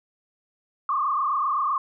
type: tone with frequency modulation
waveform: sine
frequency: 1142 Hz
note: D6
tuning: 49 cents flat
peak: -21 dBFS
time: 0.89-1.78 s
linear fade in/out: 2 ms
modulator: 27.8 Hz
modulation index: 2.9
effects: none